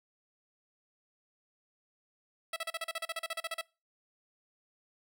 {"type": "tone bursts", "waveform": "10% pulse", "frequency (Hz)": 656, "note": "E5", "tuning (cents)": -9, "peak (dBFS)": -25, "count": 16, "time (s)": [2.53, 3.613], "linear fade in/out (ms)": 5, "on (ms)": 33, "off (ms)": 37, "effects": ["noise-tail reverb RT60 0.3 s tail -24 dB re dry"]}